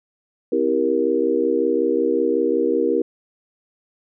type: chord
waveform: sine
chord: C dominant seventh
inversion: none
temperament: just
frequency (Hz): 261.6 / 327 / 392.4 / 470.9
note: C4 / E4 / G4 / Bb4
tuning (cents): 0 / -14 / +2 / +18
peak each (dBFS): -25 / -22 / -22 / -20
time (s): 0.52-3.02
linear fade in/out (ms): 5
effects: none